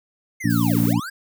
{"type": "linear two-way sweep", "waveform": "square", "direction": "down then up", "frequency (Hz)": [2152, 95.8, 1667], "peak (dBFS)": -30, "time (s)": [0.4, 1.1], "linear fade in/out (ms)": 10, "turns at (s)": 0.82}
{"type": "harmonic tone", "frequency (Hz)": 57.7, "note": "A#1", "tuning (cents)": -17, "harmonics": [2, 3, 4, 5], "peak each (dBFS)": [-22, -22, -22, -22], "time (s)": [0.44, 1], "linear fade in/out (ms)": 10}
{"type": "noise", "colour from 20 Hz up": "violet", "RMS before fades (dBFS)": -31, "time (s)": [0.5, 0.93], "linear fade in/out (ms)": 0}
{"effects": []}